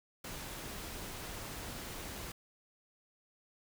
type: noise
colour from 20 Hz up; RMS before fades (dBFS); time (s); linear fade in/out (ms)
pink; -44; 0.24-2.32; 5
effects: none